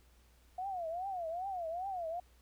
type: tone with vibrato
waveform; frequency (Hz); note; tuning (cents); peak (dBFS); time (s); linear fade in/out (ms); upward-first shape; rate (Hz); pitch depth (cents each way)
sine; 713; F5; +36; -36; 0.58-2.2; 5; triangle; 2.5; 210
effects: added 60 Hz sine -63 dBFS peak until 2.41 s + pink hiss -69 dBFS RMS until 2.41 s